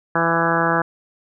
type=harmonic tone with a mistuned harmonic; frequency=166.6 Hz; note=E3; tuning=19 cents sharp; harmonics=1 / 2 / 3 / 4 / 5 / 6 / 7 / 8 / 9 / 10; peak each=-25 / -25 / -25 / -25 / -25 / -25 / -25 / -25 / -25 / -25 dBFS; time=0.15-0.82 s; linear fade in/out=5 ms; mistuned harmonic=7; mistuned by=+16 cents; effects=none